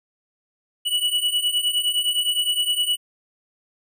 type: beating tone pair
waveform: square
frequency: 2938 / 2947.7 Hz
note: F#7 / F#7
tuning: -13 / -7 cents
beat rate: 9.7 Hz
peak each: -25 / -22 dBFS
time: 0.85-2.97 s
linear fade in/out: 20 ms
effects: none